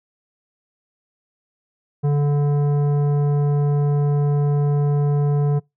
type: tone with tanh clipping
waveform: sine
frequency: 144.9 Hz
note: D3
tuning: 23 cents flat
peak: -17 dBFS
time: 2.03-5.6 s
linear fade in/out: 20 ms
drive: 12 dB
effects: noise-tail reverb RT60 0.2 s tail -26 dB re dry